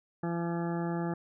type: harmonic tone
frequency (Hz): 170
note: F3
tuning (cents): -46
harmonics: 1 / 2 / 3 / 4 / 5 / 7 / 8 / 9 / 10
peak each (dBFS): -32 / -35 / -43 / -42 / -41 / -47 / -49 / -55 / -48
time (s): 0.23-1.14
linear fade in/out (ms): 5
effects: none